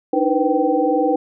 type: tone cluster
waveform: sine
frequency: 296.6 / 318 / 486.2 / 507 / 777 Hz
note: D4 / D#4 / B4 / B4 / G5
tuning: +17 / +38 / -27 / +45 / -16 cents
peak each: -21 dBFS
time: 0.13-1.16 s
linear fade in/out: 5 ms
effects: none